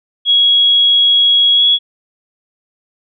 sine tone with pitch glide, 3322 to 3355 Hz, G#7 to G#7, 0 to +17 cents, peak -7 dBFS, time 0.25-1.79 s, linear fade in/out 50 ms, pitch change +17 cents, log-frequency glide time 1.55-1.63 s, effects none

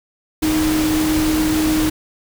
sine tone in noise, 311.1 Hz, D#4, in tune, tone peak -15 dBFS, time 0.42-1.9 s, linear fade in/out 10 ms, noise pink, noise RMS -23 dBFS, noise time 0.42-1.9 s, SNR +5 dB, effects none

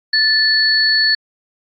sine tone pair together, 1754 / 4420 Hz, A6 / C#8, -6 / -6 cents, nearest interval octave + major third, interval 1600 cents, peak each -15 / -13 dBFS, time 0.13-1.15 s, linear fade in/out 5 ms, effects AAC 64 kbps

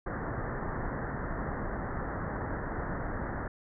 pink low-pass noise, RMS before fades -35 dBFS, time 0.06-3.48 s, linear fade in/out 5 ms, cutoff 1900 Hz, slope 96 dB/octave, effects none

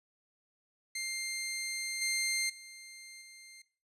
15% pulse tone with level steps, 2100 Hz, C7, 6 cents sharp, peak -29 / -24 / -42 / -45 dBFS, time 0.95-3.62 s, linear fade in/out 5 ms, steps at 2.01 / 2.49 / 3.21 s, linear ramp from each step 10 ms, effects noise-tail reverb RT60 0.4 s tail -17 dB re dry + resampled to 32000 Hz

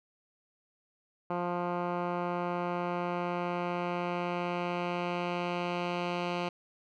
10% pulse tone with low-pass filter sweep, 175.8 Hz, F3, 12 cents sharp, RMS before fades -33 dBFS, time 1.3-6.49 s, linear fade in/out 5 ms, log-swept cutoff 1300 to 3300 Hz, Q 1.3, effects none

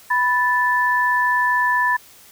sine tone pair together, 987.8 / 1752 Hz, B5 / A6, 0 / -8 cents, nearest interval minor seventh, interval 992 cents, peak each -18 dBFS, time 0.1-1.97 s, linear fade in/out 10 ms, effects white hiss -47 dBFS RMS until 2.31 s

